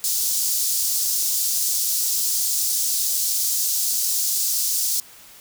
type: high-pass noise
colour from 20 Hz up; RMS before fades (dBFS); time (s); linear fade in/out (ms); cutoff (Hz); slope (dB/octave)
pink; -22; 0.04-5; 0; 5200; 24
effects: white hiss -46 dBFS RMS until 5.4 s